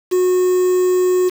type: tone with quantisation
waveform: triangle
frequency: 364.8 Hz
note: F#4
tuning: 24 cents flat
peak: -10 dBFS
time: 0.11-1.3 s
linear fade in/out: 20 ms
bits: 5
effects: none